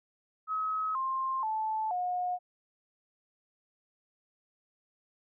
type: tone with pitch steps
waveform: sine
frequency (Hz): 1278 / 1056.2 / 872.9 / 721.4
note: D#6 / C6 / A5 / F#5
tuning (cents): +46 / +16 / -14 / -44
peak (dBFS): -29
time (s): 0.47-2.39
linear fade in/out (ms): 50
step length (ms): 480
effects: none